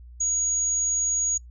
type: tone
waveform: sine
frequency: 6710 Hz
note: G#8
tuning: 17 cents sharp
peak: -21 dBFS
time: 0.2-1.38 s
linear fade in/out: 10 ms
effects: noise-tail reverb RT60 0.1 s tail -22 dB re dry + added 60 Hz sine -42 dBFS peak until 1.5 s